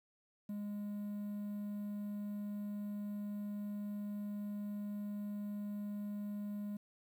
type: tone with quantisation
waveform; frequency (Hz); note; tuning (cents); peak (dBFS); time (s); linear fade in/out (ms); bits
triangle; 205.9; G#3; -15; -37; 0.49-6.77; 5; 11
effects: none